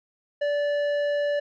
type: tone with tanh clipping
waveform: sine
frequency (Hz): 581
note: D5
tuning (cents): -19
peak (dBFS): -24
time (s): 0.41-1.4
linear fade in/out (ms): 10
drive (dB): 11
effects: none